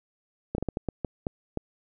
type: slowing click train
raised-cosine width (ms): 2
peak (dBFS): -15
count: 9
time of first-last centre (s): 0.55-1.573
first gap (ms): 32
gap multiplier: 1.38
effects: none